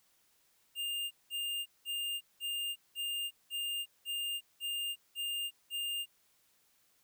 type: tone bursts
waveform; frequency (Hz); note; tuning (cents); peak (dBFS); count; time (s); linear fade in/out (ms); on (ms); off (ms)
square; 2808; F7; +9; -35; 10; 0.75-6.06; 50; 360; 190
effects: white hiss -71 dBFS RMS until 7.03 s